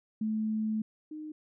sine tone pair in turn, 217.3 / 307.3 Hz, A3 / D#4, -21 / -21 cents, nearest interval tritone, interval 600 cents, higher second, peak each -28 / -38 dBFS, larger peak first, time 0.21-0.82 / 1.11-1.32 s, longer first, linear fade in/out 5 ms, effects none

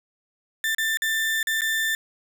35% pulse tone with dropouts, 1781 Hz, A6, 21 cents sharp, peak -20 dBFS, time 0.64-1.95 s, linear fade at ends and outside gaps 1 ms, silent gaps 0.748-0.783 / 0.972-1.02 / 1.429-1.471 / 1.609-1.618 s, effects none

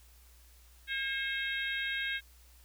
harmonic tone with a mistuned harmonic, 539 Hz, C#5, 49 cents flat, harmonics 3 / 4 / 5 / 6 / 7, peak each -35 / -38 / -42 / -41 / -41 dBFS, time 0.87-2.21 s, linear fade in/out 50 ms, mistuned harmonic 5, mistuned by -46 cents, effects added 60 Hz sine -57 dBFS peak until 2.64 s + white hiss -63 dBFS RMS until 2.64 s

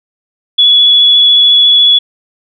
sine tone with vibrato, 3400 Hz, G#7, 40 cents sharp, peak -3 dBFS, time 0.58-1.99 s, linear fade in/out 10 ms, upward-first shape square, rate 14 Hz, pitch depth 10 cents each way, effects none

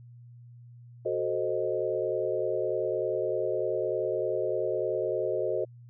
sine chord, F# diminished seventh, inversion none, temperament equal, 370 / 440 / 523.3 / 622.3 Hz, F#4 / A4 / C5 / Eb5, 0 / 0 / 0 / 0 cents, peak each -32 dBFS, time 1.05-5.65 s, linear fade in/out 10 ms, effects added 120 Hz sine -47 dBFS peak until 5.89 s

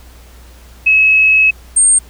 sine tone pair in turn, 2574 / 8596 Hz, E7 / C9, -42 / +46 cents, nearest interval octave + major sixth, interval 2088 cents, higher second, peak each -6 / -6 dBFS, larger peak neither, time 0.86-1.51 / 1.76-1.99 s, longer first, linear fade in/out 10 ms, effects added 60 Hz sine -37 dBFS peak until 2.09 s + pink hiss -44 dBFS RMS until 2.09 s

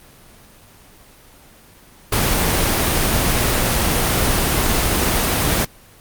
pink noise, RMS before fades -17 dBFS, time 2.12-5.65 s, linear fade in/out 5 ms, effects pink hiss -46 dBFS RMS until 6 s + Opus 24 kbps

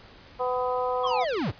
harmonic tone, 251 Hz, B3, 28 cents sharp, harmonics 2 / 3 / 4 / 5, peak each -27 / -31 / -30 / -35 dBFS, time 0.39-1.25 s, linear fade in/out 20 ms
square linear sweep, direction down, 1140 to 65.41 Hz, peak -26 dBFS, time 1.03-1.52 s, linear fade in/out 20 ms
effects pink hiss -50 dBFS RMS until 1.59 s + resampled to 11025 Hz

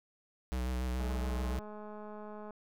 square tone with vibrato, 62.8 Hz, B1, 30 cents sharp, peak -33 dBFS, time 0.52-1.59 s, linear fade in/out 0 ms, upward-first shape square, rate 7 Hz, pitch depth 26 cents each way
click train, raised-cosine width 1 ms, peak -34 dBFS, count 319, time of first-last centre 1-2.507 s, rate 211 Hz
effects none

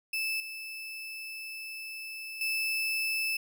35% pulse tone with level steps, 2628 Hz, E7, 6 cents flat, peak -28 / -37 / -27 dBFS, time 0.13-3.37 s, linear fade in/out 5 ms, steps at 0.4 / 2.41 s, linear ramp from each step 2 ms, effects none

